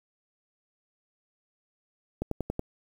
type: click train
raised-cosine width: 2 ms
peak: -16 dBFS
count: 5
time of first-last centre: 2.22-2.594 s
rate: 10.7 Hz
effects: 8-bit